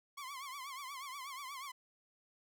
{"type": "tone with vibrato", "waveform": "sawtooth", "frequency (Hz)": 1085, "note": "C#6", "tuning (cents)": -37, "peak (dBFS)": -40, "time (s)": [0.17, 1.72], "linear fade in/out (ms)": 10, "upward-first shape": "triangle", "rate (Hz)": 8.3, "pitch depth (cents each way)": 140, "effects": []}